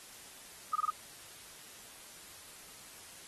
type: tone bursts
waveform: sine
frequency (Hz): 1244.5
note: D#6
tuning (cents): 0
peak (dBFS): -27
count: 4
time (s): 0.73-0.903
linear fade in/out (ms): 5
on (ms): 26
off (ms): 23
effects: white hiss -52 dBFS RMS until 3.27 s + AAC 32 kbps